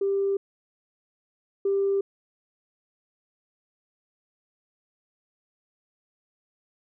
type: tone pair in turn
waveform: sine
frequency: 394.7 / 394.7 Hz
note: G4 / G4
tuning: +12 / +12 cents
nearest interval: unison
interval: 0 cents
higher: neither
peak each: -21 / -20 dBFS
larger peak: second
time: 0.01-0.37 / 1.65-2.01 s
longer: neither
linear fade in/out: 5 ms
effects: tanh soft clip ceiling -16 dBFS